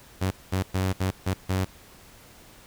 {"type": "tone bursts at uneven times", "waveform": "sawtooth", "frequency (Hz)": 94.2, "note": "F#2", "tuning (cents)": 32, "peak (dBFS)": -19, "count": 6, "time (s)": [[0.21, 0.31], [0.52, 0.63], [0.74, 0.93], [1, 1.11], [1.26, 1.34], [1.49, 1.65]], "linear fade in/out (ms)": 10, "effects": ["pink hiss -51 dBFS RMS until 2.66 s"]}